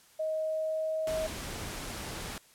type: tone with pitch glide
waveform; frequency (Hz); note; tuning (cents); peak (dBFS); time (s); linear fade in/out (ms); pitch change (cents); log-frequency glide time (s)
sine; 629 to 633.7; D#5 to D#5; +19 to +32; -29; 0.19-1.27; 10; +13; 0.4-1.1
type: noise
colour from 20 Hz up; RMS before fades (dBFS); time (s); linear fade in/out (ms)
pink; -39; 1.07-2.38; 2
effects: white hiss -60 dBFS RMS until 2.54 s + low-pass 12000 Hz 12 dB/octave